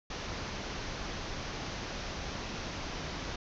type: low-pass noise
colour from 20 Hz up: pink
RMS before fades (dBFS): -39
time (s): 0.1-3.36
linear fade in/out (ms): 5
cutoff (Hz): 6400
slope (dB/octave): 96
effects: none